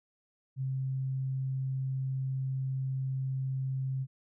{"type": "tone", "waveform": "sine", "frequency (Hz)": 132.6, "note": "C3", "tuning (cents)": 23, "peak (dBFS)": -30, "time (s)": [0.56, 4.07], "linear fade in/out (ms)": 50, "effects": []}